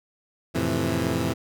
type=chord; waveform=15% pulse; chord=F major seventh; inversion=none; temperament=equal; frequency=87.31 / 110 / 130.81 / 164.81 Hz; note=F2 / A2 / C3 / E3; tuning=0 / 0 / 0 / 0 cents; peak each=-23 dBFS; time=0.54-1.34 s; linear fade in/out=20 ms; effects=none